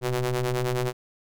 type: ring-modulated tone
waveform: sawtooth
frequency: 123.6 Hz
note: B2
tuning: 2 cents sharp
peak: -17 dBFS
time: 0.01-0.93 s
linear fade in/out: 50 ms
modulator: 252 Hz
effects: none